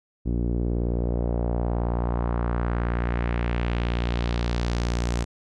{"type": "tone with low-pass filter sweep", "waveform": "sawtooth", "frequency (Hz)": 59, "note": "A#1", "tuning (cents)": 22, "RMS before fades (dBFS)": -25, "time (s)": [0.25, 5.25], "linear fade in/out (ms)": 20, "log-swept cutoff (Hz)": [300, 7500], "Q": 1.6, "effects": []}